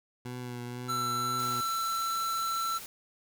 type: tone with vibrato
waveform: 20% pulse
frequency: 123 Hz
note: B2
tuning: 7 cents flat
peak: -32 dBFS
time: 0.25-1.61 s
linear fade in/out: 5 ms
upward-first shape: triangle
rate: 2 Hz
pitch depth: 28 cents each way
type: tone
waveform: square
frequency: 1339 Hz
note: E6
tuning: 27 cents sharp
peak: -30 dBFS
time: 0.88-2.79 s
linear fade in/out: 20 ms
type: noise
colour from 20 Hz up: white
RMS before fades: -44 dBFS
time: 1.39-2.86 s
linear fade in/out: 0 ms
effects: none